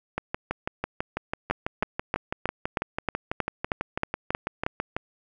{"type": "two click trains", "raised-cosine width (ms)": 0.5, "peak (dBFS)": [-9, -12], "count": [11, 30], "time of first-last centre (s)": [[1.51, 4.665], [0.18, 4.965]], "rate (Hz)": [3.17, 6.06], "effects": []}